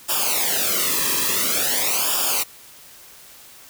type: noise with flanger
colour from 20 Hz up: white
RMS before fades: -21 dBFS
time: 0.08-2.44 s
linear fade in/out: 20 ms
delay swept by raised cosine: 0.48 to 1.39 ms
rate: 0.48 Hz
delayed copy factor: -0.95
effects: white hiss -45 dBFS RMS until 3.69 s